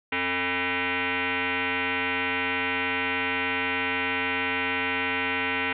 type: tone with frequency modulation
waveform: sine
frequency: 267.6 Hz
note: C4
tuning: 39 cents sharp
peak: -24 dBFS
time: 0.12-5.73 s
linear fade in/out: 5 ms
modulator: 358 Hz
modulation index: 7.3
effects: none